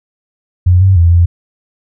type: tone with pitch steps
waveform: sine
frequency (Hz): 89.7 / 95.5 / 84.9 / 86.2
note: F2 / G2 / F2 / F2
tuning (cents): +47 / -45 / -48 / -22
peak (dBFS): -4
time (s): 0.66-1.26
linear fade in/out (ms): 10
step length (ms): 150
effects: none